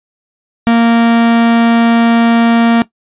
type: tone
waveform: 45% pulse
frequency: 232 Hz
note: A#3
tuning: 8 cents flat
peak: -6 dBFS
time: 0.67-2.82 s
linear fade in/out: 0 ms
effects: noise-tail reverb RT60 0.1 s tail -17 dB re dry + resampled to 8000 Hz